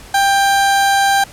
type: tone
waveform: 30% pulse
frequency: 791 Hz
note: G5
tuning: 15 cents sharp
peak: -8 dBFS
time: 0.14-1.24 s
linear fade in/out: 5 ms
effects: pink hiss -38 dBFS RMS until 1.32 s + low-pass 12000 Hz 12 dB/octave